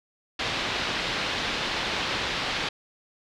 white low-pass noise, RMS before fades -29 dBFS, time 0.39-2.69 s, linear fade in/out 5 ms, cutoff 4100 Hz, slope 24 dB/octave, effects none

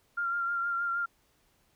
sine tone with vibrato, 1388 Hz, F6, 11 cents flat, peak -28 dBFS, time 0.17-1.06 s, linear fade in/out 10 ms, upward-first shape sine, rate 6.4 Hz, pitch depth 25 cents each way, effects pink hiss -69 dBFS RMS until 1.75 s

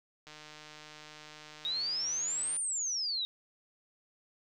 click train, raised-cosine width 0.2 ms, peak -32 dBFS, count 350, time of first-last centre 0.27-2.566 s, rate 152 Hz
sine exponential two-way sweep, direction up then down, 3737 to 9390 to 3737 Hz, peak -31 dBFS, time 1.65-3.25 s, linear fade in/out 0 ms, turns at 2.58 s
effects none

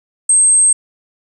sine tone, 8372 Hz, C9, in tune, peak -7 dBFS, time 0.29-0.73 s, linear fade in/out 5 ms, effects 8-bit

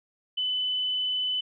sine tone, 3009 Hz, F#7, 28 cents sharp, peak -25 dBFS, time 0.37-1.41 s, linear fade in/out 10 ms, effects none

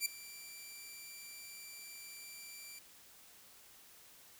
10% pulse tone with ADSR envelope, 2349 Hz, D7, in tune, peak -21 dBFS, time 0-2.79 s, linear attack 57 ms, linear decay 6 ms, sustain -19 dB, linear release 5 ms, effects white hiss -60 dBFS RMS until 4.39 s

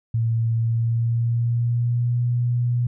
sine tone with pitch glide, 114.4 to 121.2 Hz, A#2 to B2, -32 to -32 cents, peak -18 dBFS, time 0.14-2.87 s, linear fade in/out 5 ms, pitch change +100 cents, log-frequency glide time 0.58-2.22 s, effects none

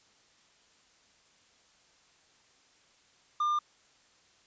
triangle tone, 1200 Hz, D6, 37 cents sharp, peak -24 dBFS, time 3.4-3.59 s, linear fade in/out 5 ms, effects white hiss -64 dBFS RMS until 4.46 s + resampled to 16000 Hz

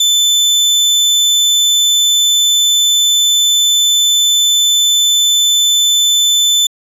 30% pulse tone, 3520 Hz, A7, in tune, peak -6 dBFS, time 0-6.67 s, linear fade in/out 5 ms, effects resampled to 32000 Hz + 7-bit

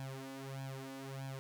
sawtooth tone with flanger, 134.5 Hz, C3, 48 cents sharp, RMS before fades -45 dBFS, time 0-1.39 s, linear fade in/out 0 ms, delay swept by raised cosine 1.2 to 3.5 ms, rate 1.6 Hz, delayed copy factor +0.9, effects none

